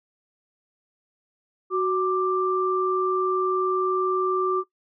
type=tone pair together; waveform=sine; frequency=371.9 / 1179.3 Hz; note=F#4 / D6; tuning=+9 / +7 cents; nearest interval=octave + minor sixth; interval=1998 cents; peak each=-22 / -24 dBFS; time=1.7-4.64 s; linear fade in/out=50 ms; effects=noise-tail reverb RT60 0.1 s tail -18 dB re dry